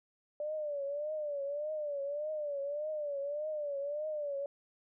sine tone with vibrato, 587 Hz, D5, 1 cent flat, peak -34 dBFS, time 0.4-4.46 s, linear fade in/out 2 ms, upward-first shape triangle, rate 1.7 Hz, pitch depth 110 cents each way, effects none

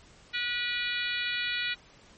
harmonic tone with a mistuned harmonic, 485.5 Hz, B4, 30 cents flat, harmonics 3 / 4 / 5 / 6 / 7 / 8 / 9, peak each -35 / -35 / -34 / -39 / -38 / -36 / -41 dBFS, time 0.33-1.75 s, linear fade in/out 20 ms, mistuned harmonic 6, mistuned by +15 cents, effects pink hiss -56 dBFS RMS until 2.17 s + MP3 32 kbps

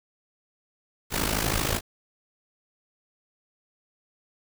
pink noise with amplitude modulation, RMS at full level -23 dBFS, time 1.1-1.81 s, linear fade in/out 50 ms, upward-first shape sine, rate 52.9 Hz, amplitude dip 75%, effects none

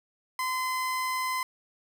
30% pulse tone, 1026 Hz, C6, 34 cents flat, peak -25 dBFS, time 0.39-1.43 s, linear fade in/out 2 ms, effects none

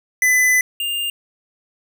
square tone pair in turn, 2007 / 2805 Hz, B6 / F7, +27 / +7 cents, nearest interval tritone, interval 580 cents, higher second, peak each -13 / -21 dBFS, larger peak first, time 0.22-0.61 / 0.8-1.1 s, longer first, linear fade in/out 2 ms, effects none

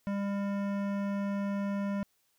sine tone with hard clipping, 200 Hz, G3, 35 cents sharp, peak -32 dBFS, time 0.07-2.03 s, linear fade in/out 0 ms, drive 16 dB, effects white hiss -73 dBFS RMS until 2.38 s

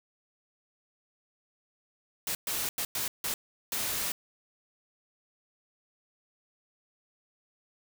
white noise bursts at uneven times, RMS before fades -32 dBFS, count 6, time 2.27-2.35 / 2.47-2.69 / 2.78-2.85 / 2.95-3.08 / 3.24-3.34 / 3.72-4.12 s, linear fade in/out 2 ms, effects none

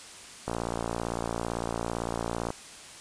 click train, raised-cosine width 1 ms, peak -16 dBFS, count 118, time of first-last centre 0.48-2.504 s, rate 57.8 Hz, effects white hiss -46 dBFS RMS until 3 s + resampled to 22050 Hz

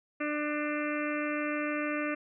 harmonic tone, 297.8 Hz, D4, 24 cents sharp, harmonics 1 / 2 / 4 / 5 / 6 / 7 / 8 / 9, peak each -33 / -36 / -39 / -40 / -41 / -41 / -42 / -43 dBFS, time 0.2-2.15 s, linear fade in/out 10 ms, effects none

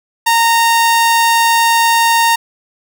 sawtooth tone, 923 Hz, A#5, 17 cents flat, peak -5 dBFS, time 0.26-2.36 s, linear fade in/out 10 ms, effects none

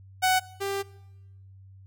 sawtooth tone pair in turn, 746 / 395.2 Hz, F#5 / G4, +14 / +14 cents, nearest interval major seventh, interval 1100 cents, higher first, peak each -16 / -24 dBFS, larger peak first, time 0.22-0.4 / 0.6-0.83 s, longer second, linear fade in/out 20 ms, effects noise-tail reverb RT60 1.0 s tail -22 dB re dry + added 96 Hz sine -47 dBFS peak until 1.86 s

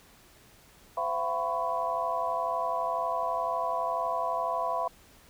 sine tone cluster, 514 / 678 / 750 / 1001 / 1103 Hz, C5 / E5 / F#5 / B5 / C#6, -31 / +49 / +23 / +23 / -9 cents, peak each -38 / -31 / -38 / -31 / -36 dBFS, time 0.97-4.88 s, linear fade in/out 5 ms, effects pink hiss -57 dBFS RMS until 5.29 s

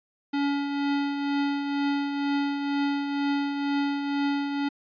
square tone with tremolo, 283.2 Hz, C#4, 37 cents sharp, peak -23 dBFS, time 0.33-4.69 s, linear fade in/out 10 ms, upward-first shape triangle, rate 2.1 Hz, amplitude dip 50%, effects resampled to 11025 Hz

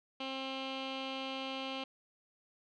15% pulse tone with low-pass filter, 266.1 Hz, C4, 29 cents sharp, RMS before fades -40 dBFS, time 0.2-1.84 s, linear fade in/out 5 ms, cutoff 3400 Hz, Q 7.7, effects none

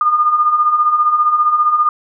sine beating tone pair, 1204 / 1219 Hz, D6 / D#6, +43 / -36 cents, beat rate 15 Hz, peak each -18 / -11 dBFS, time 0.01-1.89 s, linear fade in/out 2 ms, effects none

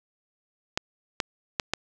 clicks, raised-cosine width 0.2 ms, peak -7 dBFS, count 4, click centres 0.775 / 1.202 / 1.598 / 1.736 s, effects none

